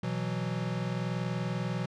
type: chord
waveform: square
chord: B suspended fourth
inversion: none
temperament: equal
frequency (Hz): 123.47 / 164.81 / 185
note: B2 / E3 / F#3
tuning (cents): 0 / 0 / 0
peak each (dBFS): -35 / -36 / -36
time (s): 0.03-1.86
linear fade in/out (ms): 5
effects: low-pass 5000 Hz 12 dB/octave